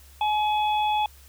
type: harmonic tone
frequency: 847 Hz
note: G#5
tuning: 34 cents sharp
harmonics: 1 / 3 / 4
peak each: -21 / -34 / -33 dBFS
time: 0.21-1.06 s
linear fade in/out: 2 ms
effects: added 68 Hz sine -49 dBFS peak until 1.28 s + white hiss -54 dBFS RMS until 1.28 s